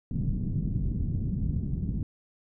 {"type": "low-pass noise", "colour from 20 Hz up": "white", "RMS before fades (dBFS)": -29, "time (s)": [0.11, 2.03], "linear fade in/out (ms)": 2, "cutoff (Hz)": 190, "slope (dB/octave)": 24, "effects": []}